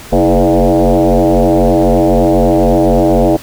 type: tone with frequency modulation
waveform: sine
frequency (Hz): 136.2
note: C#3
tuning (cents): -30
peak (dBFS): -6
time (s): 0.12-3.37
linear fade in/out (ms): 10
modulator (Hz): 92.1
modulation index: 6.4
effects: pink hiss -32 dBFS RMS until 3.42 s